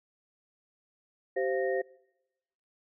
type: tone cluster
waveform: sine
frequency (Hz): 385.7 / 523 / 689 / 1855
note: G4 / C5 / F5 / A#6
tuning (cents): -28 / -1 / -24 / -9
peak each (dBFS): -30 / -30 / -37 / -38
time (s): 1.36-1.82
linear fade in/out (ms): 10
effects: noise-tail reverb RT60 1.0 s tail -24 dB re dry